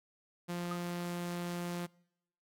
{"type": "tone", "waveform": "sawtooth", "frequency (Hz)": 174.61, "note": "F3", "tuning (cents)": 0, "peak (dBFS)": -32, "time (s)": [0.48, 1.87], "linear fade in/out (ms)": 20}
{"type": "tone with exponential decay", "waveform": "sine", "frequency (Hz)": 1244.5, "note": "D#6", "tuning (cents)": 0, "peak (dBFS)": -35, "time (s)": [0.71, 0.83], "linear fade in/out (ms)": 5, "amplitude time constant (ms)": 26}
{"effects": ["noise-tail reverb RT60 0.8 s tail -25 dB re dry", "AAC 64 kbps"]}